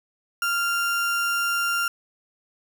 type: tone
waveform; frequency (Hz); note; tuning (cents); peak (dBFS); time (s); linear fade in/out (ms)
35% pulse; 1391; F6; -7; -20; 0.42-1.88; 2
effects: 9-bit